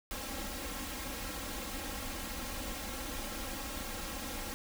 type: noise with comb filter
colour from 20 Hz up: pink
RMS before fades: -40 dBFS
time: 0.11-4.54 s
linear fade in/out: 0 ms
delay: 3.7 ms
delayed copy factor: +1
effects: none